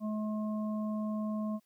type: harmonic tone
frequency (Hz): 213.8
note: A3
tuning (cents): -49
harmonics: 1 / 3 / 5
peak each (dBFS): -32 / -42 / -46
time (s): 0-1.6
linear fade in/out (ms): 50
effects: white hiss -75 dBFS RMS until 1.65 s